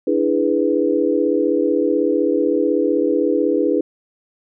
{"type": "chord", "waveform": "sine", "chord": "E dominant seventh", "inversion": "third", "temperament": "equal", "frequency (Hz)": [293.7, 329.6, 415.3, 493.9], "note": ["D4", "E4", "G#4", "B4"], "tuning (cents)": [0, 0, 0, 0], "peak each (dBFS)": -20, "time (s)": [0.07, 3.81], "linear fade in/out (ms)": 5, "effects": []}